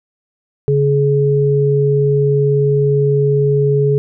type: tone pair together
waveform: sine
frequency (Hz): 141.08 / 421.8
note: C#3 / G#4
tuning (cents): +31 / +27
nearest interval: octave + perfect fifth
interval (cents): 1896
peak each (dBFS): -13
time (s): 0.68-3.98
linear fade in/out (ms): 0
effects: none